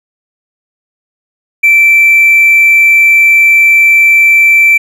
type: tone with hard clipping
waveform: triangle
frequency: 2335 Hz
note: D7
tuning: 11 cents flat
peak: -3 dBFS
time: 1.63-4.78 s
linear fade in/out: 10 ms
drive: 4 dB
effects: none